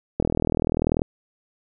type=click train; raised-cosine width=2 ms; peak=-8 dBFS; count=34; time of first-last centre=0.2-1.019 s; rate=40.3 Hz; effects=none